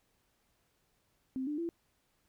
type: tone with pitch steps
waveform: sine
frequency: 261.6 / 297 / 337.3 Hz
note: C4 / D4 / E4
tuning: 0 / +20 / +40 cents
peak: -33 dBFS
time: 1.36-1.69 s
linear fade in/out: 0 ms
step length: 110 ms
effects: pink hiss -75 dBFS RMS until 2.28 s

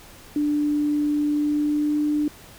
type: tone with pitch glide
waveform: sine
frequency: 295.3 to 297.9 Hz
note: D4 to D4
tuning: +10 to +25 cents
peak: -19 dBFS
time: 0.36-2.28 s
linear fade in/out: 2 ms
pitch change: +15 cents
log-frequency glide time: 1.29-1.99 s
effects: pink hiss -46 dBFS RMS until 2.58 s

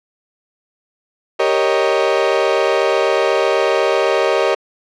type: chord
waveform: 35% pulse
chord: Eb dominant seventh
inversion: first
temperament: equal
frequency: 392 / 466.2 / 554.4 / 622.3 Hz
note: G4 / Bb4 / Db5 / Eb5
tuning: 0 / 0 / 0 / 0 cents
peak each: -17 dBFS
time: 1.39-4.55 s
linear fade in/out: 10 ms
effects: low-pass 4000 Hz 12 dB/octave

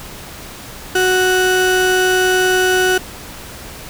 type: tone pair together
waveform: 35% pulse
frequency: 370 / 1480 Hz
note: F#4 / F#6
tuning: 0 / 0 cents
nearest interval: 2 octaves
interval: 2400 cents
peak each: -12 / -17 dBFS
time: 0.95-2.98 s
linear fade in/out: 5 ms
effects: pink hiss -33 dBFS RMS until 3.89 s

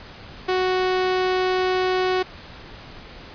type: tone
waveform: sawtooth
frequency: 370 Hz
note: F#4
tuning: in tune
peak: -15 dBFS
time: 0.48-2.23 s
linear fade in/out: 10 ms
effects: pink hiss -41 dBFS RMS until 3.34 s + resampled to 11025 Hz

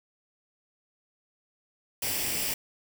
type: noise with comb filter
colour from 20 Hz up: white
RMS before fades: -30 dBFS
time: 2.02-2.54 s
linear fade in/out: 5 ms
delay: 0.38 ms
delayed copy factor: +0.55
effects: none

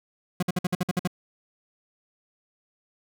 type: tone bursts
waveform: 40% pulse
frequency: 180 Hz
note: F#3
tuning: 47 cents flat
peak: -21 dBFS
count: 9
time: 0.4-1.075 s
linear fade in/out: 5 ms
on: 27 ms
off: 54 ms
effects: none

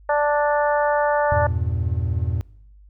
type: harmonic tone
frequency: 293.7 Hz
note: D4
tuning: in tune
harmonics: 2 / 3 / 4 / 5 / 6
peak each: -19 / -21 / -28 / -28 / -30 dBFS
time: 0.09-1.47 s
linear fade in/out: 5 ms
type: chord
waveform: triangle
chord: E diminished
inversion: none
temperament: just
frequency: 82.41 / 98.89 / 118.67 Hz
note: E2 / G2 / Bb2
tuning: 0 / +16 / +31 cents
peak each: -21 / -24 / -24 dBFS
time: 1.32-2.41 s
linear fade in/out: 0 ms
effects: noise-tail reverb RT60 0.8 s tail -24 dB re dry + added 50 Hz sine -45 dBFS peak until 2.89 s

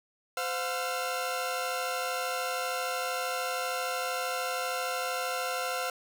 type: tone cluster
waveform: sawtooth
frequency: 515 / 714 / 1355 Hz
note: C5 / F5 / E6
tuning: -28 / +38 / +47 cents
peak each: -31 dBFS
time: 0.37-5.9 s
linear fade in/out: 2 ms
effects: none

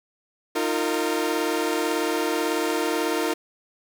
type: chord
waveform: sawtooth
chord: Eb suspended second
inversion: none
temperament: equal with one note detuned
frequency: 311.1 / 349.2 / 458.4 Hz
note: Eb4 / F4 / Bb4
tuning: 0 / 0 / -29 cents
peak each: -23 dBFS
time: 0.55-3.34 s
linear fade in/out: 10 ms
effects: none

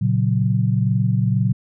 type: chord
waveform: sine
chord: F# major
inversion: first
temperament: equal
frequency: 116.54 / 138.59 / 185 Hz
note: A#2 / C#3 / F#3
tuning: 0 / 0 / 0 cents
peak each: -18 / -21 / -21 dBFS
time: 0.01-1.53 s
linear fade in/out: 10 ms
effects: none

